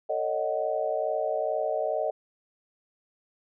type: chord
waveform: sine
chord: D# half-diminished seventh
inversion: second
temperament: just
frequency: 448 / 560 / 622.3 / 746.7 Hz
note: A4 / C#5 / D#5 / F#5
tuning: +31 / +18 / 0 / +16 cents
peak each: -33 / -32 / -28 / -33 dBFS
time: 0.09-2.11 s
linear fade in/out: 10 ms
effects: none